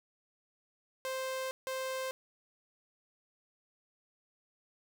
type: tone bursts at uneven times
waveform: sawtooth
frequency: 523.3 Hz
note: C5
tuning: in tune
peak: -31 dBFS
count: 2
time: 1.05-1.51 / 1.67-2.11 s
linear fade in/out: 0 ms
effects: none